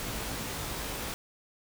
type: noise with comb filter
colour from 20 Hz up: pink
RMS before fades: -36 dBFS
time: 0-1.14 s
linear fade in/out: 0 ms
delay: 18 ms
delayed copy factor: +0.6
effects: none